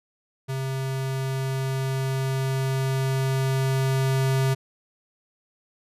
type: tone with level ramp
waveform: square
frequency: 133.3 Hz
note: C3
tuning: 33 cents sharp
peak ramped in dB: -27 to -20 dBFS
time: 0.48-4.55 s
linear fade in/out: 20 ms
effects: resampled to 32000 Hz